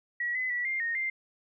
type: tone with pitch steps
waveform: sine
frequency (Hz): 1923 / 2022 / 1948 / 2107 / 1854 / 2095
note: B6 / B6 / B6 / C7 / A#6 / C7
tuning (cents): -47 / +40 / -24 / +12 / -10 / +2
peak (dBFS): -28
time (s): 0.2-1.1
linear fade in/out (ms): 5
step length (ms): 150
effects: none